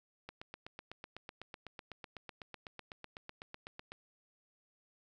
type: click train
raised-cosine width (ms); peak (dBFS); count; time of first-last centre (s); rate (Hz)
0.3; -29; 30; 0.29-3.92; 7.99
effects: none